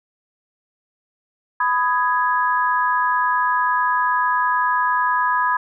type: chord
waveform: sine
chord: G# minor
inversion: first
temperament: just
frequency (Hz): 996.7 / 1245.9 / 1661.2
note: B5 / D#6 / G#6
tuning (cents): +16 / +2 / 0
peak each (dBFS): -18 / -23 / -22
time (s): 1.6-5.57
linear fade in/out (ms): 5
effects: none

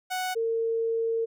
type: tone pair in turn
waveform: sawtooth / sine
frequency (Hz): 740 / 455.2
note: F#5 / A#4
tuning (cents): 0 / -41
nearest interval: minor sixth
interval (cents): 841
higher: first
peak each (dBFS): -24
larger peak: neither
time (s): 0.1-0.35 / 0.35-1.26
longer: second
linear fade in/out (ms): 20
effects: none

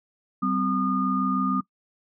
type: tone cluster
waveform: sine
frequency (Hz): 192.7 / 259.1 / 1220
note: G3 / C4 / D#6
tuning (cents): -29 / -17 / -34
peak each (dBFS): -26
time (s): 0.42-1.61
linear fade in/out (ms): 10
effects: noise-tail reverb RT60 0.1 s tail -20 dB re dry

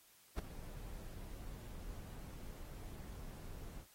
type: noise with ADSR envelope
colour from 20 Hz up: brown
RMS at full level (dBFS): -33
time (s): 0.36-3.87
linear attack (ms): 30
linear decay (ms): 4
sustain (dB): -16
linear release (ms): 74
effects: white hiss -66 dBFS RMS until 3.94 s + AAC 48 kbps

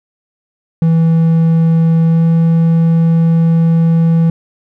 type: tone with pitch glide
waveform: triangle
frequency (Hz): 163.9 to 165.04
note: E3 to E3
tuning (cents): -10 to +2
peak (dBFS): -5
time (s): 0.82-4.3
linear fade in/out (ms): 2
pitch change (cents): +12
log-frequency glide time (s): 2.06-2.24
effects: none

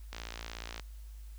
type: click train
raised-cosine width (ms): 0.2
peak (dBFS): -23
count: 39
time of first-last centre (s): 0.13-0.797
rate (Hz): 57
effects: added 52 Hz sine -44 dBFS peak until 1.38 s + white hiss -64 dBFS RMS until 1.38 s

